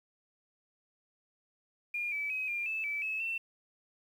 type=tone with pitch steps; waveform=sine; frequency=2416 / 2303 / 2535 / 2398 / 2623 / 2309 / 2589 / 2689 Hz; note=D7 / D7 / D#7 / D7 / E7 / D7 / E7 / E7; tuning=+48 / -34 / +32 / +36 / -9 / -30 / -32 / +34 cents; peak=-32 dBFS; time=1.94-3.38 s; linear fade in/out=5 ms; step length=180 ms; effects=10-bit